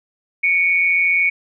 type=tone pair together; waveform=sine; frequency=2233 / 2407 Hz; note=C#7 / D7; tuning=+12 / +42 cents; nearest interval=minor second; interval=130 cents; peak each=-14 / -20 dBFS; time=0.43-1.3 s; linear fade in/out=10 ms; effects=none